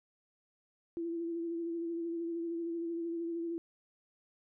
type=tone with vibrato; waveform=sine; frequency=336 Hz; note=E4; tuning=33 cents sharp; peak=-34 dBFS; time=0.97-3.58 s; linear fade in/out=0 ms; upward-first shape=sine; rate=13 Hz; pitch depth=27 cents each way; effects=none